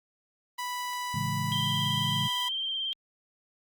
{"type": "tone", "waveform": "sawtooth", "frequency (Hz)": 987.8, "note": "B5", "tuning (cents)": 0, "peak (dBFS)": -28, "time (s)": [0.58, 2.49], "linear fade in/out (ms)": 10}
{"type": "chord", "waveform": "sine", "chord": "A major seventh", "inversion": "none", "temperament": "equal", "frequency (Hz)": [110, 138.59, 164.81, 207.7], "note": ["A2", "C#3", "E3", "G#3"], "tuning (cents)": [0, 0, 0, 0], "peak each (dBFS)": [-35, -33, -35, -37], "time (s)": [1.14, 2.28], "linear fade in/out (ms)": 5}
{"type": "tone with vibrato", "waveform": "sine", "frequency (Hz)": 3151, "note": "G7", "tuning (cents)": 8, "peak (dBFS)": -29, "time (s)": [1.52, 2.93], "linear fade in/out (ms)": 0, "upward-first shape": "triangle", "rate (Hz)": 18, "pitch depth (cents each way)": 39}
{"effects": ["Opus 32 kbps"]}